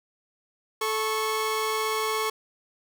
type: tone pair together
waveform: sawtooth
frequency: 436.5 / 1100 Hz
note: A4 / C#6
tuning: -14 / -14 cents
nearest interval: octave + major third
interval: 1600 cents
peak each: -24 dBFS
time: 0.81-2.3 s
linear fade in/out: 5 ms
effects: none